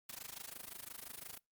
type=noise with amplitude modulation; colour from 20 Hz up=white; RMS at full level=-45 dBFS; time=0.09-1.38 s; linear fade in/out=5 ms; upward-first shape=sine; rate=25.8 Hz; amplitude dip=90%; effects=noise-tail reverb RT60 0.2 s tail -26 dB re dry + Opus 48 kbps